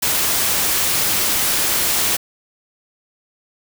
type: noise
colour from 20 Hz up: white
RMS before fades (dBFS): -18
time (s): 0.02-2.17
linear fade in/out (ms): 10
effects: none